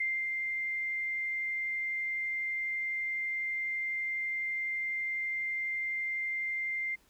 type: tone with ADSR envelope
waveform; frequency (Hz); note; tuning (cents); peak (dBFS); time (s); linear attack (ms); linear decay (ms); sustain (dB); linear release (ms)
sine; 2096; C7; +2; -28; 0-6.96; 6; 250; -3; 18
effects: pink hiss -66 dBFS RMS until 7.09 s